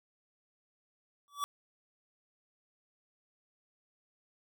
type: tone with exponential growth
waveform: square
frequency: 1149 Hz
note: D6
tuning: 38 cents flat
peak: -29 dBFS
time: 1.28-1.44 s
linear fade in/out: 0 ms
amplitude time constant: 33 ms
effects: none